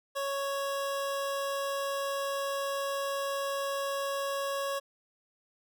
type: tone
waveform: 25% pulse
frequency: 554.4 Hz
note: C#5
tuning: in tune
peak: -27 dBFS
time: 0.15-4.8 s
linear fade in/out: 20 ms
effects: none